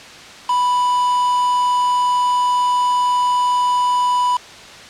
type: tone with quantisation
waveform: triangle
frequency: 987.8 Hz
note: B5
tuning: in tune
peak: -12 dBFS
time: 0.49-4.37 s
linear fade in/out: 5 ms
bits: 4
effects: white hiss -37 dBFS RMS until 4.89 s + low-pass 5000 Hz 12 dB/octave